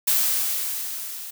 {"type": "noise with level ramp", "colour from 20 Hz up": "blue", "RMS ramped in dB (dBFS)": [-19, -36], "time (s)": [0.07, 1.31], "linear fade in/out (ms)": 10, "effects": []}